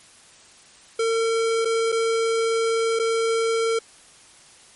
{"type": "tone with dropouts", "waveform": "square", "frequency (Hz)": 453.9, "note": "A#4", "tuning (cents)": -46, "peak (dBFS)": -20, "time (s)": [0.99, 3.79], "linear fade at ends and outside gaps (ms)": 5, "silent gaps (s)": [[1.649, 1.654], [1.92, 1.924], [2.991, 2.996]], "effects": ["white hiss -50 dBFS RMS until 4.75 s", "MP3 48 kbps"]}